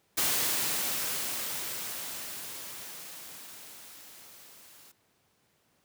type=noise with level ramp; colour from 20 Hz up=white; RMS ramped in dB=-27 to -55 dBFS; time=0.17-4.92 s; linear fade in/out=10 ms; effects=pink hiss -70 dBFS RMS until 5.84 s + high-pass 100 Hz 12 dB/octave